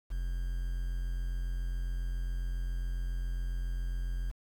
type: tone with quantisation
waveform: triangle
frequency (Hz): 43.65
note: F1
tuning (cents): 0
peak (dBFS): -29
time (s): 0.1-4.32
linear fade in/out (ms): 20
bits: 9
effects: none

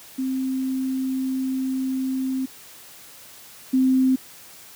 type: tone pair in turn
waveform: sine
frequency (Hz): 262.4 / 260.4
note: C4 / C4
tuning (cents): +5 / -8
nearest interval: unison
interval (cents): 13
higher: first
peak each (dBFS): -22 / -15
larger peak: second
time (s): 0.18-2.46 / 3.73-4.16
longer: first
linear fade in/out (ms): 10
effects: white hiss -45 dBFS RMS until 4.75 s + high-pass 60 Hz 12 dB/octave

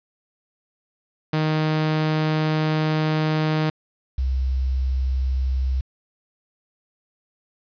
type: tone pair in turn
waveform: sawtooth / sine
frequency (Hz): 155.56 / 65.2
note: D#3 / C2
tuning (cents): 0 / -5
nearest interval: octave + minor third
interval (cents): 1505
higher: first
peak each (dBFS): -15 / -19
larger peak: first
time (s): 1.33-3.7 / 4.18-5.81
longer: first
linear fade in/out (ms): 5
effects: resampled to 11025 Hz + 8-bit

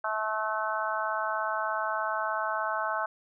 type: harmonic tone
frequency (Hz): 216.7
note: A3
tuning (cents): -26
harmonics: 3 / 4 / 5 / 6 / 7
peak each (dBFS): -34 / -34 / -34 / -34 / -34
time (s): 0.04-3.06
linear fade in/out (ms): 5
effects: none

